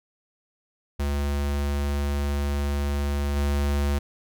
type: tone with level steps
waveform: square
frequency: 71.4 Hz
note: D2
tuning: 48 cents flat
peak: -24 / -22 dBFS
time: 0.99-3.99 s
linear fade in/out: 10 ms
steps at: 3.36 s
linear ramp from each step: 10 ms
effects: none